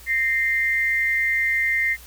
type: tone pair together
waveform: sine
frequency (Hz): 1839.7 / 2089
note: A#6 / C7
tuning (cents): -23 / -3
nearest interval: major second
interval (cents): 220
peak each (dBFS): -23 / -20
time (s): 0.06-1.97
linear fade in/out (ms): 50
effects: added 60 Hz sine -45 dBFS peak until 2.06 s + white hiss -46 dBFS RMS until 2.06 s